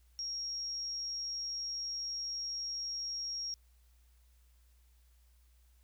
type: tone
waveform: sine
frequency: 5588 Hz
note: F8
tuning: in tune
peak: -36 dBFS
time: 0.19-3.54 s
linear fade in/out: 0 ms
effects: added 60 Hz sine -62 dBFS peak until 5.83 s + white hiss -74 dBFS RMS until 5.83 s